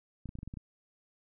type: clicks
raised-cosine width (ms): 5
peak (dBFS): -29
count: 8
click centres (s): 0.257 / 0.291 / 0.354 / 0.388 / 0.431 / 0.476 / 0.539 / 0.572
effects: none